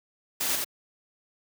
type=noise with echo; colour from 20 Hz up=white; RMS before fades=-28 dBFS; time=0.4-0.56 s; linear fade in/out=10 ms; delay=86 ms; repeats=1; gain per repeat=-2 dB; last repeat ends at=0.646 s; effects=high-pass 150 Hz 12 dB/octave